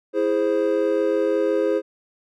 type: chord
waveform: triangle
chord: E augmented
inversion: none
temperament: equal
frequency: 329.6 / 415.3 / 523.3 Hz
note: E4 / G#4 / B#4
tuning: 0 / 0 / 0 cents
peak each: -22 / -20 / -20 dBFS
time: 0.13-1.82 s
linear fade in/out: 50 ms
effects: none